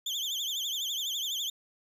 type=tone with vibrato; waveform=35% pulse; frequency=3322 Hz; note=G#7; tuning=in tune; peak=-29 dBFS; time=0.06-1.5 s; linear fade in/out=5 ms; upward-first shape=triangle; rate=12 Hz; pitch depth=180 cents each way; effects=resampled to 32000 Hz